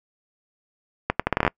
accelerating click train, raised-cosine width 0.5 ms, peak -4 dBFS, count 10, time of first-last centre 1.1-1.478 s, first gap 96 ms, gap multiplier 0.77, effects noise-tail reverb RT60 0.1 s tail -26 dB re dry

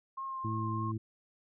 sine tone with vibrato, 1065 Hz, C6, 30 cents sharp, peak -36 dBFS, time 0.17-0.92 s, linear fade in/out 10 ms, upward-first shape triangle, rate 3.3 Hz, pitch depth 20 cents each way
harmonic tone, 110 Hz, A2, in tune, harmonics 1 / 2 / 3, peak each -34 / -40 / -40 dBFS, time 0.44-0.98 s, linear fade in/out 10 ms
effects none

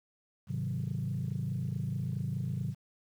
sine chord, Ab dominant seventh, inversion none, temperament equal, 103.83 / 130.81 / 155.56 / 185 Hz, Ab2 / C3 / Eb3 / Gb3, 0 / 0 / 0 / 0 cents, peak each -37 / -34 / -37 / -38 dBFS, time 0.47-2.75 s, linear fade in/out 50 ms, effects tanh soft clip ceiling -25 dBFS + 10-bit

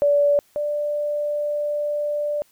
sine tone pair in turn, 577 / 589.5 Hz, D5 / D5, -31 / +6 cents, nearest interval unison, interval 37 cents, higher second, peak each -14 / -21 dBFS, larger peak first, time 0.02-0.39 / 0.56-2.42 s, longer second, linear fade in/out 0 ms, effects white hiss -59 dBFS RMS until 2.51 s

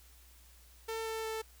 sawtooth tone with pitch steps, 448.1 / 445 / 441.9 Hz, A4 / A4 / A4, +32 / +20 / +7 cents, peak -32 dBFS, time 0.88-1.42 s, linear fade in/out 10 ms, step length 180 ms, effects added 60 Hz sine -58 dBFS peak until 1.6 s + white hiss -62 dBFS RMS until 1.6 s

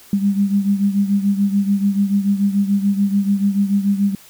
sine beating tone pair, 198.4 / 205.3 Hz, G3 / G#3, +21 / -20 cents, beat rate 6.9 Hz, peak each -15 / -20 dBFS, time 0.13-4.15 s, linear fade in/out 2 ms, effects white hiss -45 dBFS RMS until 4.29 s

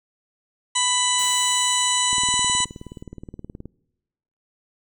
harmonic tone, 993 Hz, B5, 9 cents sharp, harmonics 1 / 2 / 3 / 4 / 6 / 7 / 8 / 9, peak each -25 / -29 / -25 / -27 / -30 / -28 / -25 / -29 dBFS, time 0.75-2.65 s, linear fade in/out 10 ms
white noise with exponential decay, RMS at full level -36 dBFS, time 1.19-3.03 s, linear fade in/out 0 ms, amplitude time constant 400 ms
click train, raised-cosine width 3 ms, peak -23 dBFS, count 30, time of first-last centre 2.13-3.656 s, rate 19 Hz
effects noise-tail reverb RT60 1.0 s tail -24 dB re dry

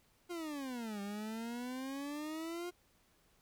40% pulse exponential two-way sweep, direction down then up, 357.4 to 198.6 to 357.4 Hz, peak -39 dBFS, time 0.29-2.71 s, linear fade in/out 20 ms, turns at 1.01 s, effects pink hiss -71 dBFS RMS until 3.41 s

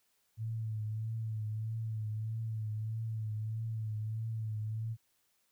sine tone with vibrato, 110 Hz, A2, in tune, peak -34 dBFS, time 0.37-4.97 s, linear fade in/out 50 ms, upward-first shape triangle, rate 1.6 Hz, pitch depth 50 cents each way, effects white hiss -75 dBFS RMS until 5.51 s

